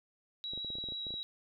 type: tone with vibrato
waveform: sine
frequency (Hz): 3873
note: B7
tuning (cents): -35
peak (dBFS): -37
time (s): 0.44-1.23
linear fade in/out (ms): 0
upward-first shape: triangle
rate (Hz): 6.3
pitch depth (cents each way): 10
type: clicks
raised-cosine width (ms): 2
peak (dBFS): -35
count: 12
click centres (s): 0.535 / 0.576 / 0.647 / 0.703 / 0.754 / 0.785 / 0.84 / 0.887 / 0.922 / 1.068 / 1.106 / 1.14
effects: none